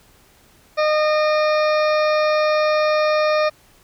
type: harmonic tone with a mistuned harmonic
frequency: 612 Hz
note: D#5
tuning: 29 cents flat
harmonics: 1 / 2 / 3 / 4 / 6 / 7 / 8 / 9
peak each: -16 / -22 / -28 / -28 / -35 / -35 / -38 / -35 dBFS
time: 0.77-3.5 s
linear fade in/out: 20 ms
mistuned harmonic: 4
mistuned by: -19 cents
effects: pink hiss -53 dBFS RMS until 3.83 s